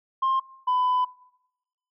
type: tone pair in turn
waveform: sine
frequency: 1060 / 1001.8 Hz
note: C6 / B5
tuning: +22 / +24 cents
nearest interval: minor second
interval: 98 cents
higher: first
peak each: -18 dBFS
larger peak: neither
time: 0.22-0.4 / 0.67-1.05 s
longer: second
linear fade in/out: 10 ms
effects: noise-tail reverb RT60 0.9 s tail -23 dB re dry + tanh soft clip ceiling -18 dBFS